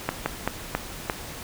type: slowing click train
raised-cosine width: 0.5 ms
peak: -8 dBFS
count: 5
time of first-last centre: 0.09-1.098 s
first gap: 170 ms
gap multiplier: 1.27
effects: pink hiss -38 dBFS RMS until 1.43 s